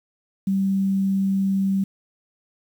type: tone with quantisation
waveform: sine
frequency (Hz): 194.1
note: G3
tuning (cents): -17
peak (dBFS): -18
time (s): 0.47-1.84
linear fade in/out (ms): 5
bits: 8
effects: none